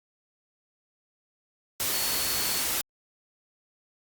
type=tone in noise; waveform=sine; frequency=4400 Hz; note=C#8; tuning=14 cents flat; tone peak=-34 dBFS; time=1.93-2.61 s; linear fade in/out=0 ms; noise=white; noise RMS=-28 dBFS; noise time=1.8-2.81 s; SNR=-9 dB; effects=Opus 48 kbps